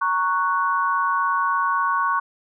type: chord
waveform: sine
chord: F# major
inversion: first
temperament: equal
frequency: 932.3 / 1108.7 / 1480 Hz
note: A#5 / C#6 / F#6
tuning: 0 / 0 / 0 cents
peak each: -26 / -20 / -25 dBFS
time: 0.01-2.2 s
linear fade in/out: 10 ms
effects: none